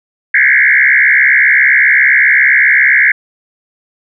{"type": "tone with frequency modulation", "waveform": "sine", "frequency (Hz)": 1900, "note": "A#6", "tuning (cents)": 33, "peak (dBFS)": -5, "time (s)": [0.34, 3.12], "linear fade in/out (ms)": 5, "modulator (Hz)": 67.5, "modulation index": 4.5, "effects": []}